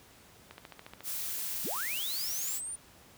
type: click train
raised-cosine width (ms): 0.3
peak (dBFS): -29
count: 8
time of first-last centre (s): 0.51-1.006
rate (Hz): 14.1
type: noise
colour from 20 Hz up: blue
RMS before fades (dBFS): -36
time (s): 1.03-2.61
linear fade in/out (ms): 50
type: linear sweep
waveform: sine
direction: up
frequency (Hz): 91.4 to 9400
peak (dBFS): -36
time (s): 1.64-2.76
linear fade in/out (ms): 10
effects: pink hiss -57 dBFS RMS until 3.17 s + high-pass 60 Hz 12 dB/octave